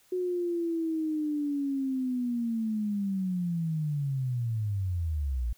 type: linear sweep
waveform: sine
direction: down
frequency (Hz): 367.6 to 55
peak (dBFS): -27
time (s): 0.12-5.53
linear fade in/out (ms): 5
effects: white hiss -63 dBFS RMS until 5.57 s